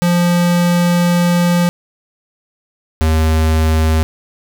square tone pair in turn, 174.61 / 79.28 Hz, F3 / D#2, 0 / +33 cents, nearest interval octave + major second, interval 1367 cents, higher first, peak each -11 dBFS, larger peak neither, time 0.02-1.69 / 3.01-4.03 s, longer first, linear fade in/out 0 ms, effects none

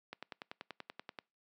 click train, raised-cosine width 0.3 ms, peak -27 dBFS, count 12, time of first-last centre 0.13-1.188 s, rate 10.4 Hz, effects noise-tail reverb RT60 0.3 s tail -26 dB re dry + high-pass 200 Hz 12 dB/octave

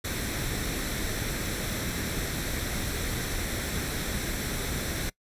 pink noise with comb filter, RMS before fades -31 dBFS, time 0.04-5.1 s, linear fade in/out 10 ms, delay 0.52 ms, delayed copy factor +0.5, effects noise-tail reverb RT60 0.1 s tail -23 dB re dry + resampled to 32000 Hz

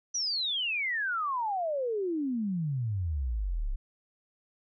sine exponential sweep, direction down, 6000 to 30.87 Hz, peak -28 dBFS, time 0.14-3.76 s, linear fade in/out 10 ms, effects none

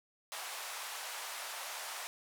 pink band-pass noise, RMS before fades -43 dBFS, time 0.32-2.07 s, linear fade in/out 0 ms, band 690 to 14000 Hz, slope 24 dB/octave, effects none

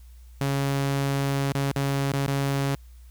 sawtooth tone with dropouts, 138.59 Hz, C#3, in tune, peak -19 dBFS, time 0.41-2.75 s, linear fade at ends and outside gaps 0 ms, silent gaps 1.522-1.551 / 1.714-1.762 / 2.12-2.137 / 2.264-2.278 s, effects added 60 Hz sine -44 dBFS peak until 3.1 s + white hiss -62 dBFS RMS until 3.1 s

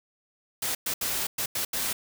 white noise bursts at uneven times, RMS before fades -29 dBFS, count 6, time 0.62-0.75 / 0.86-0.94 / 1.01-1.27 / 1.38-1.46 / 1.55-1.65 / 1.73-1.93 s, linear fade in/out 5 ms, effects none

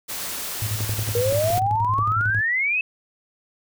white noise, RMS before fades -30 dBFS, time 0.08-1.6 s, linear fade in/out 20 ms
sine tone with tremolo, 106.1 Hz, G#2, 38 cents sharp, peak -22 dBFS, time 0.62-2.41 s, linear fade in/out 0 ms, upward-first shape square, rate 11 Hz, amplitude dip 65%
clicks, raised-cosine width 2 ms, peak -19 dBFS, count 8, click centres 0.807 / 0.894 / 0.992 / 1.09 / 1.325 / 1.503 / 1.579 / 1.99 s
sine exponential sweep, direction up, 465.9 to 2637 Hz, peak -19 dBFS, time 1.15-2.81 s, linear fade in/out 2 ms
effects none

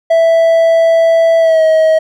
triangle tone with pitch glide, 659.3 to 635.7 Hz, E5 to D#5, 0 to +37 cents, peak -4 dBFS, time 0.1-1.99 s, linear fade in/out 10 ms, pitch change -63 cents, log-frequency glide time 1.39-1.63 s, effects none

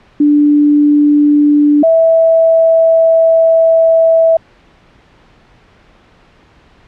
sine tone pair in turn, 293.7 / 654.4 Hz, D4 / E5, 0 / -13 cents, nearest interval octave + major second, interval 1387 cents, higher second, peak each -5 dBFS, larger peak neither, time 0.2-1.83 / 1.83-4.37 s, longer second, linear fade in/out 5 ms, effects pink hiss -46 dBFS RMS until 6.87 s + low-pass 3000 Hz 12 dB/octave

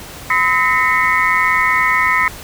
sine tone cluster, 1018 / 1282 / 1835 / 2014 / 2192 Hz, C6 / E6 / A#6 / B6 / C#7, -48 / -49 / -28 / +33 / -20 cents, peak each -18 dBFS, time 0.3-2.28 s, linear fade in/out 2 ms, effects pink hiss -33 dBFS RMS until 2.43 s

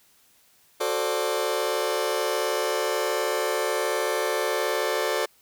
sawtooth chord, D dominant seventh, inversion first, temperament just, 367.1 / 440.5 / 528.6 / 587.3 Hz, F#4 / A4 / C5 / D5, -14 / +2 / +18 / 0 cents, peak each -27 / -24 / -26 / -25 dBFS, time 0.8-5.26 s, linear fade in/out 10 ms, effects white hiss -60 dBFS RMS until 5.41 s

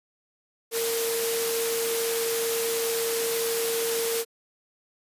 sine tone in noise, 460 Hz, A#4, 23 cents flat, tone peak -26 dBFS, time 0.71-4.25 s, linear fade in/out 50 ms, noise white, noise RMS -29 dBFS, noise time 0.71-4.25 s, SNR 0 dB, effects high-pass 200 Hz 12 dB/octave + resampled to 32000 Hz

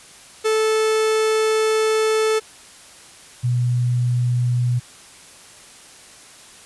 45% pulse / sine tone pair in turn, 437.4 / 122.53 Hz, A4 / B2, -10 / -13 cents, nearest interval octave + minor seventh, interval 2203 cents, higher first, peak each -16 dBFS, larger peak neither, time 0.44-2.4 / 3.43-4.8 s, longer first, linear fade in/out 20 ms, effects white hiss -44 dBFS RMS until 6.65 s + resampled to 24000 Hz

